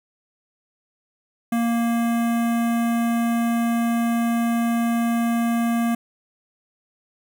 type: tone with notch filter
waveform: square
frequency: 233.1 Hz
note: A#3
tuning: in tune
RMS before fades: -21 dBFS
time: 1.52-5.95 s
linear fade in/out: 5 ms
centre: 4600 Hz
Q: 0.74
effects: none